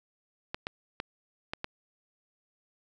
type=clicks; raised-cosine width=0.3 ms; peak=-17 dBFS; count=5; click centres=0.545 / 0.669 / 1.001 / 1.535 / 1.644 s; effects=none